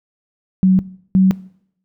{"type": "tone pair in turn", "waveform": "sine", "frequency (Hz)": [187.4, 188.7], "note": ["F#3", "F#3"], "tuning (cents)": [22, 34], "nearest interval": "unison", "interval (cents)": 12, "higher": "second", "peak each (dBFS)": -8, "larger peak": "neither", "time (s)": [[0.63, 0.79], [1.15, 1.31]], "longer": "neither", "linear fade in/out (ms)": 0, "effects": ["noise-tail reverb RT60 0.7 s tail -21 dB re dry"]}